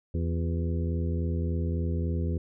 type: harmonic tone with a mistuned harmonic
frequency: 83.5 Hz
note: E2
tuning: 23 cents sharp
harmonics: 1 / 2 / 3 / 4 / 5 / 6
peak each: -27 / -33 / -37 / -39 / -41 / -43 dBFS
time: 0.14-2.38 s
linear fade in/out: 5 ms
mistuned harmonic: 4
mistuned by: +71 cents
effects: none